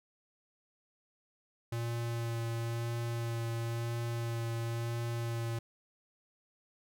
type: tone with vibrato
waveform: square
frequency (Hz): 116.54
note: A#2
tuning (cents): 0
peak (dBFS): -34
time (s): 1.72-5.59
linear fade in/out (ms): 5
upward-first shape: sine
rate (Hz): 0.98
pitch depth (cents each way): 14
effects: none